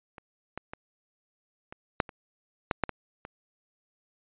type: clicks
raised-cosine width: 0.5 ms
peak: -29 / -20 / -23 / -26 / -7 / -27 / -10 / -9 / -18 / -25 dBFS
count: 10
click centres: 0.182 / 0.576 / 0.735 / 1.725 / 2.002 / 2.092 / 2.712 / 2.837 / 2.893 / 3.251 s
effects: resampled to 8000 Hz